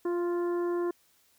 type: harmonic tone with a mistuned harmonic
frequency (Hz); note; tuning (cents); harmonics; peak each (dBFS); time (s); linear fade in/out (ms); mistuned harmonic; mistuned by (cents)
349.2; F4; 0; 1 / 2 / 3 / 4 / 5; -27 / -43 / -40 / -48 / -51; 0.05-0.91; 5; 2; -19
effects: white hiss -66 dBFS RMS until 1.38 s